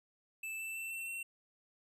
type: tone with pitch steps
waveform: square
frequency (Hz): 2636 / 2656 / 2676 / 2696 / 2716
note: E7 / E7 / E7 / E7 / F7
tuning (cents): -1 / +12 / +25 / +38 / -49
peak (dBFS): -40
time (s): 0.43-1.23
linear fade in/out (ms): 5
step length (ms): 160
effects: none